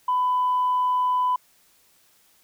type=tone; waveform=sine; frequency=1000 Hz; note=B5; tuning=21 cents sharp; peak=-18 dBFS; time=0.08-1.36 s; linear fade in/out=5 ms; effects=tanh soft clip ceiling -15 dBFS + white hiss -60 dBFS RMS until 2.43 s